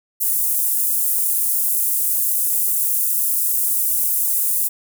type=high-pass noise; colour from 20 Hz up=pink; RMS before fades=-19 dBFS; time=0.2-4.69 s; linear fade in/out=20 ms; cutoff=10000 Hz; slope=24 dB/octave; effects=none